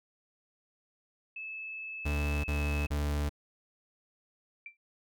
sine tone with pitch glide, 2609 to 2588 Hz, E7 to E7, -18 to -32 cents, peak -38 dBFS, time 1.36-2.87 s, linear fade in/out 5 ms, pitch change -14 cents, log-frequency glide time 2.35-2.59 s
40% pulse tone bursts, 73.2 Hz, D2, 5 cents flat, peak -28 dBFS, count 3, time 2.05-3.294 s, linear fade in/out 10 ms, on 390 ms, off 37 ms
sine tone with exponential decay, 2349 Hz, D7, in tune, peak -38 dBFS, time 4.66-4.77 s, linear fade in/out 2 ms, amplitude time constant 23 ms
effects none

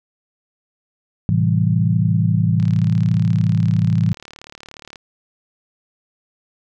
sine chord, A minor seventh, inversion none, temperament equal, 110 / 130.81 / 164.81 / 196 Hz, A2 / C3 / E3 / G3, 0 / 0 / 0 / 0 cents, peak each -17 / -22 / -17 / -23 dBFS, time 1.29-4.13 s, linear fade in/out 0 ms
click train, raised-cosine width 0.2 ms, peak -20 dBFS, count 88, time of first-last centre 2.6-4.958 s, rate 36.9 Hz
effects none

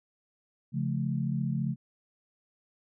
sine chord, Db augmented, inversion none, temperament just, 138.59 / 173.24 / 216.5 Hz, Db3 / F3 / A3, 0 / -14 / -28 cents, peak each -30 / -33 / -33 dBFS, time 0.72-1.76 s, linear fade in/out 50 ms, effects none

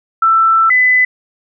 sine tone pair in turn, 1331 / 2006 Hz, E6 / B6, +16 / +26 cents, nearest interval perfect fifth, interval 710 cents, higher second, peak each -7 dBFS, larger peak neither, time 0.22-0.7 / 0.7-1.05 s, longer first, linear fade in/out 5 ms, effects none

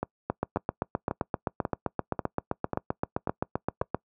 two click trains, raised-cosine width 1 ms, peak -12 / -14 dBFS, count 29 / 8, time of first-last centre 0.3-3.946 / 0.03-3.814 s, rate 7.68 / 1.85 Hz, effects noise-tail reverb RT60 0.1 s tail -24 dB re dry + high-pass 80 Hz 12 dB/octave

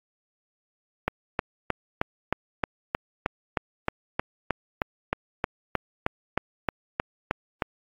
click train, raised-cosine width 0.5 ms, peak -8 dBFS, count 22, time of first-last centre 1.08-7.622 s, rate 3.21 Hz, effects AAC 32 kbps

